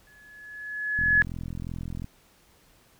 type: tone with exponential growth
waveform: sine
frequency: 1700 Hz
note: G#6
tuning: 40 cents sharp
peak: -15 dBFS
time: 0.07-1.22 s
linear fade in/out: 0 ms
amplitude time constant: 250 ms
type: click train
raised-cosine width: 5 ms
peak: -23 dBFS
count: 46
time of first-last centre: 0.99-2.044 s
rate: 42.7 Hz
effects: pink hiss -60 dBFS RMS until 2.99 s